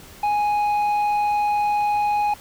sine tone with tanh clipping, 830.6 Hz, G#5, in tune, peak -19 dBFS, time 0.23-2.34 s, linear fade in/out 5 ms, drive 6 dB, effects pink hiss -44 dBFS RMS until 2.4 s

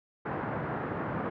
pink band-pass noise, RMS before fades -34 dBFS, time 0.25-1.3 s, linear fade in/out 10 ms, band 100 to 1600 Hz, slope 24 dB/octave, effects none

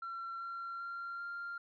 sine tone with pitch steps, 1359 / 1370 / 1381.2 / 1392.4 Hz, F6 / F6 / F6 / F6, -48 / -34 / -20 / -6 cents, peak -38 dBFS, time 0.02-1.58 s, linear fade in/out 5 ms, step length 390 ms, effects tanh soft clip ceiling -37 dBFS

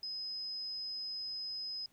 sine tone, 5060 Hz, D#8, 28 cents sharp, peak -38 dBFS, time 0.03-1.86 s, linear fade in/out 2 ms, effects pink hiss -70 dBFS RMS until 1.92 s

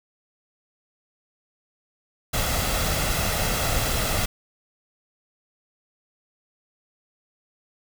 pink noise with comb filter, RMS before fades -24 dBFS, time 2.33-4.26 s, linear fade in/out 10 ms, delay 1.5 ms, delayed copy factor +0.5, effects none

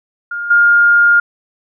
sine tone with level steps, 1413 Hz, F6, 20 cents sharp, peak -19 / -6 dBFS, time 0.31-1.2 s, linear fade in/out 5 ms, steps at 0.5 s, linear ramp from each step 10 ms, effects none

